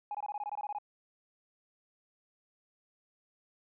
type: tone bursts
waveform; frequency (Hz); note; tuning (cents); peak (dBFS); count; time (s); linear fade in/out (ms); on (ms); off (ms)
sine; 830.6; G#5; 0; -33; 12; 0.11-0.785; 2; 37; 21
effects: tanh soft clip ceiling -31 dBFS